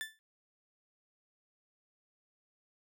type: tone with exponential decay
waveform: 30% pulse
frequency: 1760 Hz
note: A6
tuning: in tune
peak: -31 dBFS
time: 0.01-0.19 s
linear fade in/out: 0 ms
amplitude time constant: 37 ms
effects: none